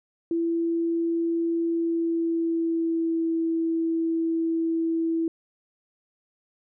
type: tone with pitch glide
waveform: sine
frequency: 334.4 to 328.5 Hz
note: E4 to E4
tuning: +25 to -6 cents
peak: -22 dBFS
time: 0.31-5.28 s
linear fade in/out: 2 ms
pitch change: -31 cents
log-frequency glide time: 1.66-3.28 s
effects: none